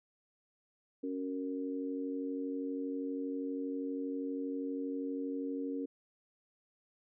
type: harmonic tone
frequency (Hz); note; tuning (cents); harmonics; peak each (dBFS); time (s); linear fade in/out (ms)
92.5; F#2; 0; 3 / 4 / 5; -36 / -46 / -41; 1.03-5.86; 10
effects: none